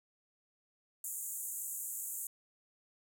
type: band-pass noise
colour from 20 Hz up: pink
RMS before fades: -41 dBFS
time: 1.04-2.27 s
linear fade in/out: 2 ms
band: 6800 to 16000 Hz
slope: 96 dB/octave
effects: none